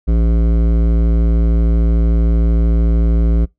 sine tone with hard clipping, 56.6 Hz, A1, 50 cents sharp, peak -12 dBFS, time 0.07-3.46 s, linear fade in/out 20 ms, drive 14 dB, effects noise-tail reverb RT60 0.2 s tail -25 dB re dry

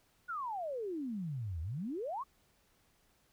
sine exponential two-way sweep, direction down then up, 1480 to 75.8 to 1180 Hz, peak -36 dBFS, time 0.28-2.24 s, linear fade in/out 20 ms, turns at 1.61 s, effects pink hiss -71 dBFS RMS until 3.32 s

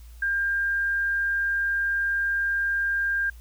sine tone, 1600 Hz, G6, 35 cents sharp, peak -22 dBFS, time 0.22-3.3 s, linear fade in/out 5 ms, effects added 58 Hz sine -42 dBFS peak until 3.4 s + white hiss -58 dBFS RMS until 3.4 s

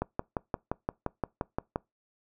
click train, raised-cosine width 1 ms, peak -15 dBFS, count 11, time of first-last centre 0.02-1.759 s, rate 5.75 Hz, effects noise-tail reverb RT60 0.2 s tail -24 dB re dry

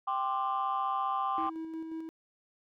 sine chord, G suspended fourth, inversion none, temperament equal with one note detuned, 784 / 1046.5 / 1181.5 Hz, G5 / C6 / D6, 0 / 0 / +10 cents, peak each -32 dBFS, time 0.07-1.5 s, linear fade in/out 10 ms
triangle tone with tremolo, 322.8 Hz, E4, 36 cents flat, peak -33 dBFS, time 1.38-2.09 s, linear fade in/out 0 ms, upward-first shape square, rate 5.6 Hz, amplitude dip 35%
effects tanh soft clip ceiling -23 dBFS

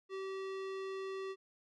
square tone, 384.8 Hz, G4, 32 cents flat, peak -40 dBFS, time 0.09-1.36 s, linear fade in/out 50 ms, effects low-pass 4000 Hz 12 dB/octave

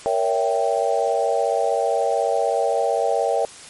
sine chord, A# diminished seventh, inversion none, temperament equal with one note detuned, 466.2 / 562.1 / 659.3 / 784 Hz, A#4 / C#5 / E5 / G5, 0 / +24 / 0 / 0 cents, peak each -23 dBFS, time 0.06-3.45 s, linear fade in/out 0 ms, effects white hiss -41 dBFS RMS until 3.69 s + MP3 48 kbps

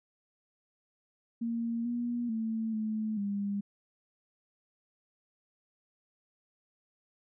sine tone with pitch steps, 231.9 / 239.5 / 223.1 / 217 / 201.5 Hz, A#3 / A#3 / A3 / A3 / G3, -9 / +47 / +24 / -24 / +48 cents, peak -30 dBFS, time 1.41-3.61 s, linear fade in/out 10 ms, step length 440 ms, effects none

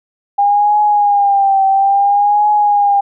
sine tone with vibrato, 806 Hz, G5, 48 cents sharp, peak -8 dBFS, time 0.38-3.01 s, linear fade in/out 10 ms, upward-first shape triangle, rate 0.59 Hz, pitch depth 72 cents each way, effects none

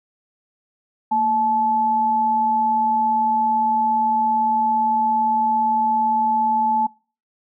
sine tone pair together, 229.4 / 866 Hz, A#3 / A5, -28 / -28 cents, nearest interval octave + major seventh, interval 2300 cents, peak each -27 / -16 dBFS, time 1.11-6.87 s, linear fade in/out 10 ms, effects noise-tail reverb RT60 0.4 s tail -24 dB re dry

